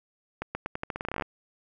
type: accelerating click train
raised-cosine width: 0.5 ms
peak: -16 dBFS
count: 17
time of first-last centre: 0.42-1.222 s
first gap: 130 ms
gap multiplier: 0.85
effects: none